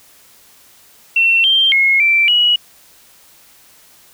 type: tone with pitch steps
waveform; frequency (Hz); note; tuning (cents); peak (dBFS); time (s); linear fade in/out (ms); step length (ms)
sine; 2707 / 3159 / 2165 / 2342 / 2916; E7 / G7 / C#7 / D7 / F#7; +45 / +13 / -41 / -5 / -26; -9; 1.16-2.56; 5; 280
effects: white hiss -47 dBFS RMS until 4.13 s